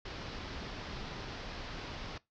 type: low-pass noise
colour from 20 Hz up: pink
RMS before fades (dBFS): -43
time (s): 0.05-2.18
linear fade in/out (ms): 5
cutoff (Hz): 5400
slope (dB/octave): 48
effects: noise-tail reverb RT60 0.2 s tail -21 dB re dry